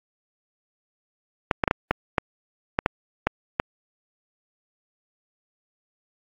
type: clicks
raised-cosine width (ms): 0.5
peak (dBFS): -4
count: 10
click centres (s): 1.512 / 1.638 / 1.678 / 1.711 / 1.91 / 2.182 / 2.789 / 2.861 / 3.27 / 3.599
effects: AAC 48 kbps